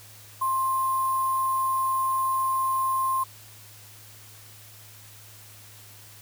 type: tone with sample-and-hold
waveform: sine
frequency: 1055 Hz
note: C6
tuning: 14 cents sharp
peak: -22 dBFS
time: 0.41-3.24 s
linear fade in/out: 10 ms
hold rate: 11025 Hz
effects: added 105 Hz sine -51 dBFS peak until 6.21 s + white hiss -49 dBFS RMS until 6.21 s